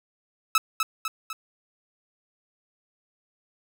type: tone with echo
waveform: sawtooth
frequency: 1300 Hz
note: E6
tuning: 24 cents flat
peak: -13 dBFS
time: 0.55-0.58 s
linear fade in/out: 2 ms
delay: 250 ms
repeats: 3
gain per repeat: -5 dB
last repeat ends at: 1.33 s
effects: none